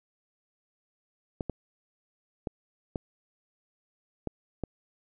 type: clicks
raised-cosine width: 2 ms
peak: -18 dBFS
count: 6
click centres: 1.408 / 1.497 / 2.472 / 2.958 / 4.273 / 4.637 s
effects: none